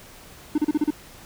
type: tone bursts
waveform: triangle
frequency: 301 Hz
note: D4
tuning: 43 cents sharp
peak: -15 dBFS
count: 6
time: 0.55-0.906 s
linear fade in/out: 5 ms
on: 31 ms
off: 34 ms
effects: pink hiss -46 dBFS RMS until 1.25 s